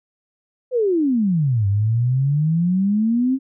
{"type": "exponential two-way sweep", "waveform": "sine", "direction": "down then up", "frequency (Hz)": [523.3, 97.5, 271.3], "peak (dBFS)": -15, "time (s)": [0.71, 3.39], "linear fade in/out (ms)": 50, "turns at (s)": 1.67, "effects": []}